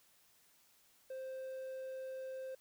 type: tone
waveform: triangle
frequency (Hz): 524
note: C5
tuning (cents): +2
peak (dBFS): -40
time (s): 1.1-2.55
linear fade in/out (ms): 5
effects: white hiss -69 dBFS RMS until 2.6 s

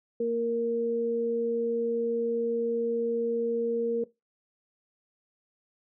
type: tone pair together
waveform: sine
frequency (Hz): 231.8 / 466.2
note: A#3 / A#4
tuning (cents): -10 / 0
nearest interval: octave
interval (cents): 1210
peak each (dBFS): -33 / -25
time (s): 0.2-4.04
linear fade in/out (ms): 5
effects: noise-tail reverb RT60 0.2 s tail -19 dB re dry

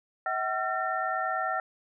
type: tone cluster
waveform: sine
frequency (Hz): 644 / 753 / 1359 / 1818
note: E5 / F#5 / F6 / A#6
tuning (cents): -41 / +30 / -48 / -44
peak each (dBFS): -35 / -31 / -31 / -35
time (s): 0.26-1.6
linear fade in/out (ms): 2
effects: none

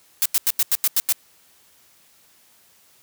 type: noise bursts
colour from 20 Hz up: blue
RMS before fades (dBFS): -18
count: 8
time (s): 0.22-1.124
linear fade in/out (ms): 0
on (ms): 36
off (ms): 88
effects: white hiss -56 dBFS RMS until 3.02 s + high-pass 60 Hz 12 dB/octave

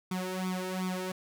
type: tone with flanger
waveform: sawtooth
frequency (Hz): 185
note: F#3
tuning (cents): 0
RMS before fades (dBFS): -34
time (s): 0.11-1.12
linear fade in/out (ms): 5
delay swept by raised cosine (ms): 0.85 to 2.25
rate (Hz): 2.7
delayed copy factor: +0.9
effects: none

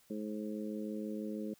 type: harmonic tone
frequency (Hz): 106.3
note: G#2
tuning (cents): +41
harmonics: 2 / 3 / 4 / 5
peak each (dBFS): -39 / -43 / -45 / -47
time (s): 0.1-1.54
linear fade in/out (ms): 5
effects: white hiss -67 dBFS RMS until 1.59 s

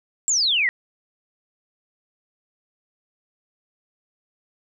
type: exponential sweep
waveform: sine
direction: down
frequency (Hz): 7670 to 1864.7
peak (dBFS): -17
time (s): 0.28-0.69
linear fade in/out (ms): 0
effects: none

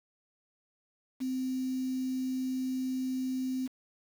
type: tone with quantisation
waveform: sine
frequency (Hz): 258.9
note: C4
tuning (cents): -18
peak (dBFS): -30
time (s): 1.2-3.68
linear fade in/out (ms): 20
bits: 8
effects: none

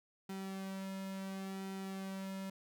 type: tone with flanger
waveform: sawtooth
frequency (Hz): 192.5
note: G3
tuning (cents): -31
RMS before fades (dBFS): -43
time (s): 0.29-2.5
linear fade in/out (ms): 5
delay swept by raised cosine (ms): 1.8 to 2.63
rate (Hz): 0.71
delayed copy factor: -0.65
effects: none

